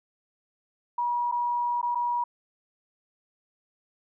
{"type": "tone with dropouts", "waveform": "sine", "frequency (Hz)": 962, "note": "B5", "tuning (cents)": -46, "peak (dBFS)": -24, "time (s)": [0.98, 2.24], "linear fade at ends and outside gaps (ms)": 5, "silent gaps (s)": [[1.315, 1.322], [1.815, 1.828], [1.948, 1.954]], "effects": []}